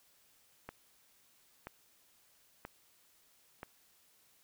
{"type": "click train", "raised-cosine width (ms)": 0.5, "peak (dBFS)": -28, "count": 4, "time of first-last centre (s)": [0.69, 3.631], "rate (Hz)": 1.02, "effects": ["white hiss -68 dBFS RMS until 4.43 s"]}